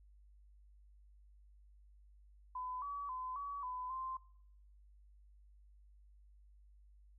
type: tone with pitch steps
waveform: sine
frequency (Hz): 1008 / 1140 / 1019 / 1135 / 1006 / 1043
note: B5 / C#6 / C6 / C#6 / B5 / C6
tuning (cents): +35 / +48 / -46 / +41 / +32 / -6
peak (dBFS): -40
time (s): 2.55-4.17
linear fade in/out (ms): 5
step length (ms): 270
effects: noise-tail reverb RT60 0.7 s tail -20 dB re dry + added 50 Hz sine -60 dBFS peak until 7.18 s